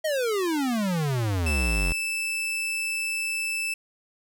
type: exponential sweep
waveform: square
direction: down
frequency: 646 to 41.08 Hz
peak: -24 dBFS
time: 0.04-1.93 s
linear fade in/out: 10 ms
type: tone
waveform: 40% pulse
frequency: 2637 Hz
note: E7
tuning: in tune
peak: -25 dBFS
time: 1.46-3.74 s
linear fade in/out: 5 ms
effects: none